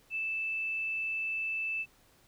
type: tone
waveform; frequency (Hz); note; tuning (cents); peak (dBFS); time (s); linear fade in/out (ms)
sine; 2637; E7; 0; -31; 0.1-1.86; 50
effects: pink hiss -64 dBFS RMS until 2.27 s